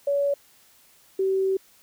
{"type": "tone pair in turn", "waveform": "sine", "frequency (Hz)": [566, 383.5], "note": ["C#5", "G4"], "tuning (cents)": [36, -38], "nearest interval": "perfect fifth", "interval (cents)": 674, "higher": "first", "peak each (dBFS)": -20, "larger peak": "neither", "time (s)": [[0.07, 0.34], [1.19, 1.57]], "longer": "second", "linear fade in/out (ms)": 5, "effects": ["white hiss -57 dBFS RMS until 1.82 s"]}